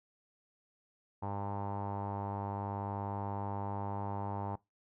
sawtooth tone with low-pass filter, 100.4 Hz, G2, 42 cents sharp, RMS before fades -38 dBFS, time 1.22-4.56 s, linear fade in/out 10 ms, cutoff 890 Hz, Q 6.8, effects noise-tail reverb RT60 0.2 s tail -22 dB re dry

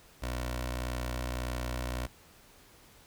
15% pulse tone with notch filter, 61.74 Hz, B1, in tune, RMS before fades -35 dBFS, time 0.22-2.07 s, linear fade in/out 10 ms, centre 170 Hz, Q 0.73, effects pink hiss -58 dBFS RMS until 3.06 s

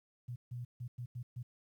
sine tone bursts at uneven times, 121.9 Hz, B2, 22 cents flat, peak -39 dBFS, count 6, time 0.28-0.36 / 0.51-0.65 / 0.8-0.88 / 0.98-1.06 / 1.15-1.23 / 1.36-1.43 s, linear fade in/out 10 ms, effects 12-bit

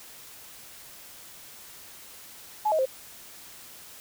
sine tone with pitch steps, 851 / 630 / 525 Hz, G#5 / D#5 / C5, +42 / +21 / +6 cents, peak -21 dBFS, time 2.65-2.857 s, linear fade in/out 10 ms, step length 69 ms, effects white hiss -47 dBFS RMS until 4 s

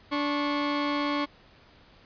sawtooth tone pair together, 290.4 / 1093 Hz, D4 / C#6, -19 / -25 cents, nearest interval octave + major seventh, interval 2294 cents, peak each -23 / -27 dBFS, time 0.11-1.26 s, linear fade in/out 20 ms, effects pink hiss -56 dBFS RMS until 2.05 s + resampled to 11025 Hz

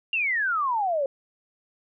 sine exponential sweep, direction down, 2825 to 530 Hz, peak -22 dBFS, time 0.13-1.06 s, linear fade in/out 2 ms, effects none

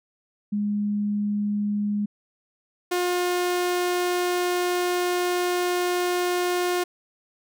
sine / sawtooth tone pair in turn, 206.6 / 356.8 Hz, G#3 / F4, -9 / +37 cents, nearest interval major sixth, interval 946 cents, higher second, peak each -22 / -18 dBFS, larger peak second, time 0.52-2.06 / 2.91-6.84 s, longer second, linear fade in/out 10 ms, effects none

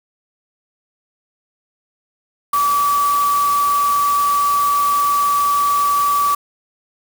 sine tone in noise, 1150 Hz, D6, 37 cents flat, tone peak -13 dBFS, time 2.53-6.35 s, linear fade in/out 5 ms, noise white, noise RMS -28 dBFS, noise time 2.53-6.35 s, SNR +12 dB, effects none

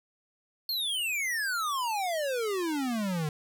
square exponential sweep, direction down, 4369 to 146.8 Hz, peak -29 dBFS, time 0.69-3.29 s, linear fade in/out 2 ms, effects none

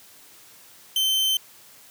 40% pulse tone, 3094 Hz, G7, 23 cents flat, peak -19 dBFS, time 0.96-1.37 s, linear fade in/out 2 ms, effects white hiss -50 dBFS RMS until 1.9 s + high-pass 80 Hz 12 dB/octave

